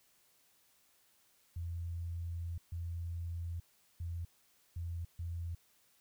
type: tone bursts at uneven times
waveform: sine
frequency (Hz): 85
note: F2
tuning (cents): -46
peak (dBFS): -37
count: 5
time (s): 1.56-2.58 / 2.72-3.6 / 4-4.25 / 4.76-5.05 / 5.19-5.55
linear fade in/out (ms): 5
effects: white hiss -70 dBFS RMS until 6 s